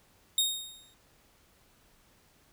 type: tone with exponential decay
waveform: sawtooth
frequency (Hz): 3715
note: A#7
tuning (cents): -7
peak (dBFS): -19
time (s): 0.38-0.94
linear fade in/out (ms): 2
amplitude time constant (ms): 120
effects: pink hiss -64 dBFS RMS until 2.52 s